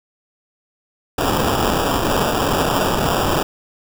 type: noise with sample-and-hold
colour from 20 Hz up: violet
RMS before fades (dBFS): -18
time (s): 1.18-3.43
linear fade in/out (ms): 5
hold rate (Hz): 2100
effects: none